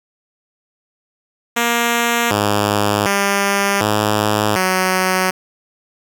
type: tone with pitch steps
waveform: 5% pulse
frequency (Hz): 235.7 / 103.3 / 199.4 / 105.5 / 186.1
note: A#3 / G#2 / G3 / G#2 / F#3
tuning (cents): +19 / -9 / +30 / +28 / +10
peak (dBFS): -3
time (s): 1.56-5.31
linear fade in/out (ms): 10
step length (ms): 750
effects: none